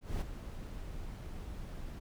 brown noise with ADSR envelope, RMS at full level -33 dBFS, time 0.01-2 s, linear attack 200 ms, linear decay 17 ms, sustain -10 dB, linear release 18 ms, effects none

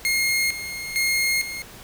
sawtooth tone with tremolo, 2143 Hz, C7, 41 cents sharp, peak -16 dBFS, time 0.05-1.62 s, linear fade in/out 0 ms, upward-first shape square, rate 1.1 Hz, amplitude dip 70%, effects pink hiss -43 dBFS RMS until 1.83 s

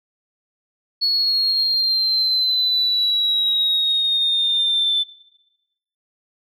sine exponential sweep, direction down, 4380 to 3520 Hz, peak -15 dBFS, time 1.01-5.04 s, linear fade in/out 20 ms, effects noise-tail reverb RT60 1.0 s tail -21 dB re dry + tanh soft clip ceiling -11 dBFS

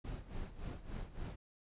brown noise with tremolo, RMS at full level -41 dBFS, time 0.04-1.36 s, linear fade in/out 10 ms, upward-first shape sine, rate 3.5 Hz, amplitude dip 80%, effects resampled to 8000 Hz

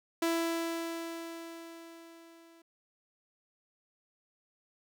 sawtooth tone with level ramp, 332.5 Hz, E4, 15 cents sharp, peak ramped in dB -23 to -53 dBFS, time 0.22-2.62 s, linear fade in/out 5 ms, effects none

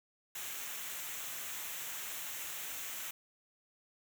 white noise with comb filter, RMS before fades -42 dBFS, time 0.35-3.11 s, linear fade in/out 5 ms, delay 0.21 ms, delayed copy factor -0.55, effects none

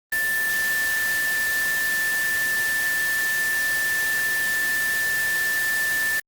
sine tone in noise, 1766 Hz, A6, 6 cents sharp, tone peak -21 dBFS, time 0.12-6.2 s, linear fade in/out 5 ms, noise white, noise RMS -30 dBFS, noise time 0.12-6.2 s, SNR +6 dB, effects Opus 32 kbps

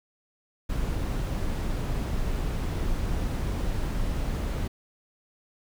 brown noise, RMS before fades -28 dBFS, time 0.69-4.68 s, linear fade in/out 10 ms, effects none

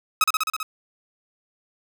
sawtooth tone with echo, 1276 Hz, D#6, 43 cents sharp, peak -11 dBFS, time 0.21-0.24 s, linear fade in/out 2 ms, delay 65 ms, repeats 6, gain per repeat -2 dB, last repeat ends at 0.63 s, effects none

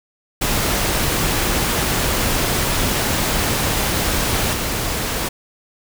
pink noise with level steps, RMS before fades -19 / -22 dBFS, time 0.41-5.29 s, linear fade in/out 10 ms, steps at 4.53 s, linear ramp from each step 2 ms, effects none

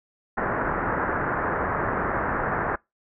white low-pass noise, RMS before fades -26 dBFS, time 0.37-2.76 s, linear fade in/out 10 ms, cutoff 1700 Hz, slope 48 dB/octave, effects noise-tail reverb RT60 0.2 s tail -24 dB re dry

